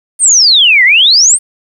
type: exponential two-way sweep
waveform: sine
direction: down then up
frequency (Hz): 9120 to 1901 to 9120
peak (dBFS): -3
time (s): 0.19-1.39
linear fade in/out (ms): 50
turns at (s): 0.84
effects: 7-bit